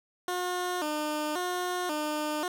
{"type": "tone with vibrato", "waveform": "15% pulse", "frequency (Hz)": 329.8, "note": "E4", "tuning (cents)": 1, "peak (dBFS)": -23, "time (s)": [0.28, 2.48], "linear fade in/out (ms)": 2, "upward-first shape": "square", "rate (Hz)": 0.93, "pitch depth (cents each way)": 150, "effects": []}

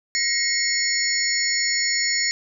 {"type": "tone cluster", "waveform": "sine", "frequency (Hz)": [1889, 2153, 4386, 5370, 6850], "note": ["A#6", "C7", "C#8", "E8", "A8"], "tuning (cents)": [22, 49, -19, 31, -47], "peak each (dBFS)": -26, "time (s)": [0.15, 2.31], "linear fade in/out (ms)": 0, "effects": []}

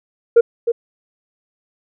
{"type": "tone with echo", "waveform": "sine", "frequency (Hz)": 467.8, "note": "A#4", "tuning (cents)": 6, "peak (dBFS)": -3, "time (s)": [0.36, 0.41], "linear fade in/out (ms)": 10, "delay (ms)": 310, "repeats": 1, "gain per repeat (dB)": -10, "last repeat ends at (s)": 0.72, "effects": ["tanh soft clip ceiling -4 dBFS"]}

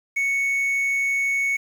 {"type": "tone with quantisation", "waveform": "triangle", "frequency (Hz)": 2217, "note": "C#7", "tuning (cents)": 0, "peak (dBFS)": -18, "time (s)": [0.16, 1.57], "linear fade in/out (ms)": 10, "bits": 8, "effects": []}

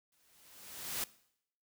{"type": "noise with exponential growth", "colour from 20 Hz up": "white", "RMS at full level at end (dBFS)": -35, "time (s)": [0.12, 1.04], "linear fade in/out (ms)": 2, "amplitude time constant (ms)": 200, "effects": ["noise-tail reverb RT60 0.7 s tail -20 dB re dry"]}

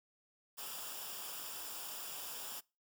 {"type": "noise with comb filter", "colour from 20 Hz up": "white", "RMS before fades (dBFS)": -45, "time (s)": [0.57, 2.61], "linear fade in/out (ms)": 20, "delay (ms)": 0.48, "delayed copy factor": -0.65, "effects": ["noise-tail reverb RT60 0.3 s tail -25 dB re dry"]}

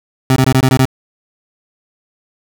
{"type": "tone bursts", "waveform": "25% pulse", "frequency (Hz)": 130.81, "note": "C3", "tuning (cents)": 0, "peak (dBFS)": -4, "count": 7, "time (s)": [0.3, 0.854], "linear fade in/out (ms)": 2, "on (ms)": 62, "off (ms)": 20, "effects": []}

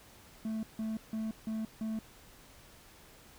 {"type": "tone bursts", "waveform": "triangle", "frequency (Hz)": 220, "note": "A3", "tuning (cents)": 0, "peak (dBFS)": -31, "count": 5, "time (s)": [0.45, 1.99], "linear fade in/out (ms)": 2, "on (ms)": 180, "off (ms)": 160, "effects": ["pink hiss -57 dBFS RMS until 3.38 s"]}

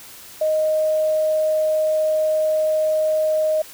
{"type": "tone", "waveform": "sine", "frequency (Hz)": 622.3, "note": "D#5", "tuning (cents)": 0, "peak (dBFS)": -16, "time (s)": [0.41, 3.62], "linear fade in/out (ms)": 5, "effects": ["white hiss -41 dBFS RMS until 3.73 s"]}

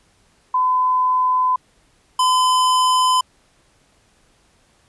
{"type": "tone pair in turn", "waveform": ["sine", "square"], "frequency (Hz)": [1013, 1016.8], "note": ["B5", "C6"], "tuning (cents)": [44, -50], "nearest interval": "unison", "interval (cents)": 6, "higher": "second", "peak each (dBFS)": -14, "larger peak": "neither", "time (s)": [[0.54, 1.56], [2.19, 3.21]], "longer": "neither", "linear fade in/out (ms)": 5, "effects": ["pink hiss -58 dBFS RMS until 4.88 s", "resampled to 24000 Hz"]}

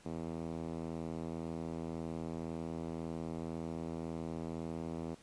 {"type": "tone with band-pass filter", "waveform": "5% pulse", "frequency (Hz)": 81.9, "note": "E2", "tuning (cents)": -11, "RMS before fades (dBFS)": -41, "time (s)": [0.05, 5.15], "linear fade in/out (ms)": 10, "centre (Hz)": 210, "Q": 0.98, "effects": ["pink hiss -61 dBFS RMS until 5.22 s", "resampled to 22050 Hz"]}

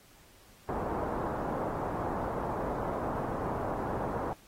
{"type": "low-pass noise", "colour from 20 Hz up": "white", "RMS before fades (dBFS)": -34, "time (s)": [0.69, 4.33], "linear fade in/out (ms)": 0, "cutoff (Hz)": 990, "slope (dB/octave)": 24, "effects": ["pink hiss -59 dBFS RMS until 4.47 s", "AAC 48 kbps"]}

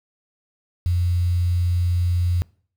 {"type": "tone with quantisation", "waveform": "sine", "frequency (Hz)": 88, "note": "F2", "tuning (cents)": 14, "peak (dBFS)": -17, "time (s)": [0.86, 2.42], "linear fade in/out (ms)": 0, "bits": 7, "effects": ["noise-tail reverb RT60 0.5 s tail -24 dB re dry"]}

